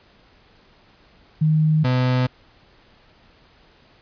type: tone pair in turn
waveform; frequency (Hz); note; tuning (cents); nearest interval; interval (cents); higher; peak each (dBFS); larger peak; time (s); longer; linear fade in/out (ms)
sine / 35% pulse; 155.56 / 126.8; D#3 / B2; 0 / +46; major third; 354; first; -14 / -15; first; 1.41-1.84 / 1.84-2.27; neither; 10
effects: pink hiss -54 dBFS RMS until 4.01 s + resampled to 11025 Hz